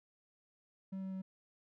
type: tone with pitch steps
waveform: triangle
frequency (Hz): 191.5 / 190.4 / 189.3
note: G3 / F#3 / F#3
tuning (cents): -40 / +50 / +40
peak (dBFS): -37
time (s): 0.92-1.22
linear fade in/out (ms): 10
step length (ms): 100
effects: none